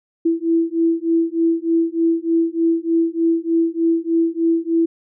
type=beating tone pair; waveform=sine; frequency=329.6 / 332.9 Hz; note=E4 / E4; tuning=0 / +17 cents; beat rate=3.3 Hz; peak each=-18 dBFS; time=0.25-4.86 s; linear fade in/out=10 ms; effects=none